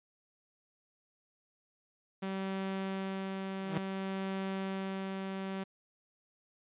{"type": "tone with tremolo", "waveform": "sawtooth", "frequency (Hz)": 192.3, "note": "G3", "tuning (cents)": -33, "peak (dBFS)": -30, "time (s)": [2.22, 5.64], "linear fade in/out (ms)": 10, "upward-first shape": "sine", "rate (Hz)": 0.57, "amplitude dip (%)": 25}
{"type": "tone with exponential growth", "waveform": "sawtooth", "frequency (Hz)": 160.9, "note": "E3", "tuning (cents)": -42, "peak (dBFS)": -26, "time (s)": [3.59, 3.78], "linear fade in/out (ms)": 5, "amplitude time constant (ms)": 40}
{"effects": ["resampled to 8000 Hz"]}